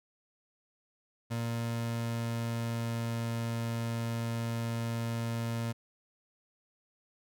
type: tone with pitch glide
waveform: 30% pulse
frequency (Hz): 116.54 to 115.87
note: A#2 to A#2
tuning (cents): 0 to -10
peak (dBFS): -29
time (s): 1.3-5.73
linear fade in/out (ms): 20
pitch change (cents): -10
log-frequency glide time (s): 1.43-3.35
effects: none